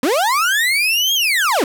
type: linear two-way sweep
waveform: 35% pulse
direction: up then down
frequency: 230 to 3300 to 230 Hz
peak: -12 dBFS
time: 0.03-1.64 s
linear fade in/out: 2 ms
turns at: 1.14 s
effects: none